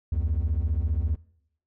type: beating tone pair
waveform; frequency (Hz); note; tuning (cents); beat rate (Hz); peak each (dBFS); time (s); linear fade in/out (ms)
triangle; 70 / 85; C#2 / F2; +18 / -46; 15; -23; 0.12-1.16; 5
effects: noise-tail reverb RT60 0.7 s tail -21 dB re dry + tanh soft clip ceiling -17 dBFS